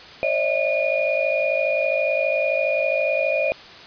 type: tone cluster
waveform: sine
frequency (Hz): 543 / 598 / 650 / 2443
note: C#5 / D5 / E5 / D#7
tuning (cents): -36 / +31 / -24 / -32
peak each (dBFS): -24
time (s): 0.23-3.52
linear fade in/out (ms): 0
effects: white hiss -41 dBFS RMS until 3.86 s + resampled to 11025 Hz